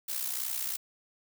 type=noise with amplitude modulation; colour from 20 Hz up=blue; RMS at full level=-31 dBFS; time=0.08-0.77 s; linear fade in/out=10 ms; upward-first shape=sine; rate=62.7 Hz; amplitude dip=65%; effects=none